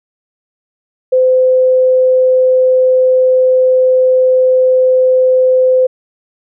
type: tone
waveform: sine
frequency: 513 Hz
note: C5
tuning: 34 cents flat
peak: -6 dBFS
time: 1.12-5.87 s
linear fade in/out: 10 ms
effects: none